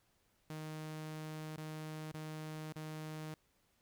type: tone with dropouts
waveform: sawtooth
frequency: 155.56 Hz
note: D#3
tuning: in tune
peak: -39 dBFS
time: 0.5-3.34 s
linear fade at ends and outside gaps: 2 ms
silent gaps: 1.563-1.577 / 2.117-2.142 / 2.724-2.759 s
effects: pink hiss -75 dBFS RMS until 3.81 s